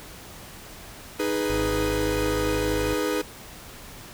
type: chord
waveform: 45% pulse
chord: G# minor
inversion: second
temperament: equal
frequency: 311.1 / 415.3 / 493.9 Hz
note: D#4 / G#4 / B4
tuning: 0 / 0 / 0 cents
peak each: -28 dBFS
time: 1.19-3.22 s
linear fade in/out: 10 ms
type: tone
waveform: 25% pulse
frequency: 52.6 Hz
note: G#1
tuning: 23 cents sharp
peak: -25 dBFS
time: 1.5-2.94 s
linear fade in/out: 0 ms
effects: pink hiss -43 dBFS RMS until 4.13 s